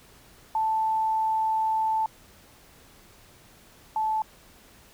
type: tone pair in turn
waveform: sine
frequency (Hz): 880 / 871.9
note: A5 / A5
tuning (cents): 0 / -16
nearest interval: unison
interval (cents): 16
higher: first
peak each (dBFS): -22 / -23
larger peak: first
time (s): 0.55-2.06 / 3.96-4.22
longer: first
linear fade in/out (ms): 2
effects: pink hiss -54 dBFS RMS until 4.93 s